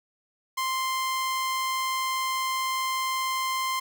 sawtooth tone, 1046.5 Hz, C6, in tune, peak -22 dBFS, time 0.57-3.8 s, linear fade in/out 10 ms, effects none

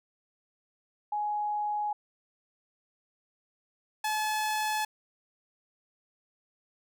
sine / sawtooth tone pair in turn, 836 / 858.5 Hz, G#5 / A5, +11 / -43 cents, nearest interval unison, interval 46 cents, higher second, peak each -28 / -24 dBFS, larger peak second, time 1.12-1.93 / 4.04-4.85 s, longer neither, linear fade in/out 5 ms, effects none

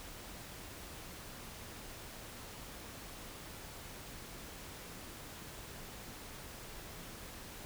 silence, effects pink hiss -49 dBFS RMS until 7.65 s

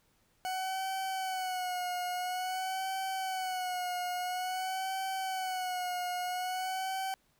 40% pulse tone with vibrato, 742 Hz, F#5, 5 cents sharp, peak -32 dBFS, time 0.45-7.14 s, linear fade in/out 0 ms, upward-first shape sine, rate 0.49 Hz, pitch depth 55 cents each way, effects pink hiss -71 dBFS RMS until 7.39 s

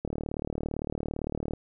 click train, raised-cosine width 2 ms, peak -18 dBFS, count 57, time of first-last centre 0.05-1.535 s, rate 37.7 Hz, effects none

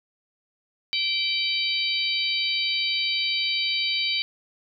harmonic tone with a mistuned harmonic, 768 Hz, G5, 36 cents flat, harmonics 3 / 4 / 5 / 6, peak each -28 / -28 / -28 / -28 dBFS, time 0.93-4.22 s, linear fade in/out 0 ms, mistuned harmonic 3, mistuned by +21 cents, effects none

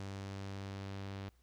sawtooth tone with low-pass filter sweep, 98 Hz, G2, in tune, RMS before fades -44 dBFS, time 0-1.29 s, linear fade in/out 0 ms, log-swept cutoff 6500 to 4200 Hz, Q 1.2, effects added 60 Hz sine -66 dBFS peak until 1.42 s + pink hiss -75 dBFS RMS until 1.42 s

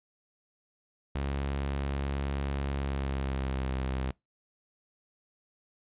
sawtooth tone with pitch glide, 69.3 to 65.6 Hz, C#2 to C2, 0 to +5 cents, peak -26 dBFS, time 1.15-4.11 s, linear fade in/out 5 ms, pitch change -95 cents, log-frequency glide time 2.74-3.69 s, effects noise-tail reverb RT60 0.2 s tail -25 dB re dry + resampled to 8000 Hz

